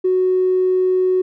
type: tone with tanh clipping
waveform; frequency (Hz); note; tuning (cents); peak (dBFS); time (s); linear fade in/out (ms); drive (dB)
triangle; 370; F#4; 0; -13; 0.04-1.22; 10; 4
effects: none